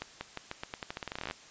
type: accelerating click train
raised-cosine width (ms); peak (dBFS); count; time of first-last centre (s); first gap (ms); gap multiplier
0.3; -20; 21; 0.02-1.311; 190; 0.86
effects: white hiss -53 dBFS RMS until 1.5 s + resampled to 16000 Hz